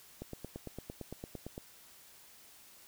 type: click train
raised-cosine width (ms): 2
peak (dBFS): -28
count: 13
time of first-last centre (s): 0.22-1.579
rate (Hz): 8.83
effects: white hiss -58 dBFS RMS until 2.87 s